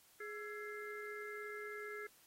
harmonic tone with a mistuned harmonic, 418.7 Hz, G#4, 14 cents sharp, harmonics 1 / 3 / 4 / 5, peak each -47 / -52 / -50 / -51 dBFS, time 0.2-2.07 s, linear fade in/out 5 ms, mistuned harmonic 3, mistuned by +110 cents, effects white hiss -67 dBFS RMS until 2.26 s + AAC 48 kbps

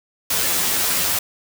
white noise with comb filter, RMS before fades -20 dBFS, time 0.3-1.19 s, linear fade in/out 5 ms, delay 11 ms, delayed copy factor +1, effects none

